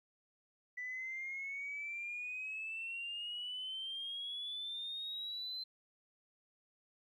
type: exponential sweep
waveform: sine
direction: up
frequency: 1975.5 to 4100 Hz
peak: -39 dBFS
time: 0.77-5.64 s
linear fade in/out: 10 ms
effects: tanh soft clip ceiling -35 dBFS + 13-bit